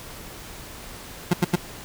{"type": "tone bursts", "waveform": "30% pulse", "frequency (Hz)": 176.1, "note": "F3", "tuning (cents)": 15, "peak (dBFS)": -13, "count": 3, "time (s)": [1.31, 1.557], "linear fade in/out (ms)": 5, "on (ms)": 25, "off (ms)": 86, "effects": ["pink hiss -40 dBFS RMS until 1.84 s"]}